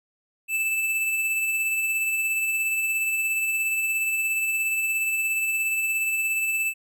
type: tone with tremolo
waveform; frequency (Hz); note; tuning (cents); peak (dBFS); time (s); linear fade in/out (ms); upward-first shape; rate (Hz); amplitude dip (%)
square; 2637; E7; 0; -22; 0.48-6.74; 50; sine; 17; 30
effects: none